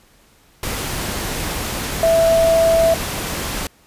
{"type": "tone in noise", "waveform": "sine", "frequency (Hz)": 659.3, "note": "E5", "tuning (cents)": 0, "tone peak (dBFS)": -11, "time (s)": [2.03, 2.94], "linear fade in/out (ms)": 2, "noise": "pink", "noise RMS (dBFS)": -24, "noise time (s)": [0.63, 3.67], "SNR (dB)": 10, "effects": ["pink hiss -53 dBFS RMS until 3.86 s", "resampled to 32000 Hz"]}